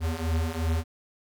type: beating tone pair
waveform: square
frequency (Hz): 79.5 / 82.3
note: D#2 / E2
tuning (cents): +38 / -2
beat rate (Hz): 2.8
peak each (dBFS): -30 / -28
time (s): 0-0.84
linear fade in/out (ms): 50
effects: none